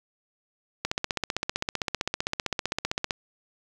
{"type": "click train", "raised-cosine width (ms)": 0.2, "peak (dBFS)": -9, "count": 36, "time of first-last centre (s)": [0.85, 3.108], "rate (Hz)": 15.5, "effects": ["8-bit"]}